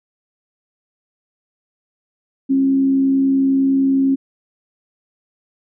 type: tone with frequency modulation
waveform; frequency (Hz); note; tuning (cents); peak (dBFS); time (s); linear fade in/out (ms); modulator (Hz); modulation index
sine; 269.8; C#4; -47; -12; 2.49-4.16; 20; 71; 0.22
effects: none